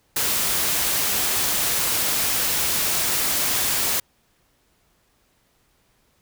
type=noise; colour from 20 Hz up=white; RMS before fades=-22 dBFS; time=0.16-4 s; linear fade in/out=5 ms; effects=pink hiss -64 dBFS RMS until 6.21 s